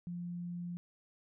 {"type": "tone", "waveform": "sine", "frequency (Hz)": 174.61, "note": "F3", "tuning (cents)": 0, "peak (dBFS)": -38, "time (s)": [0.07, 0.77], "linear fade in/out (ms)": 0, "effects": []}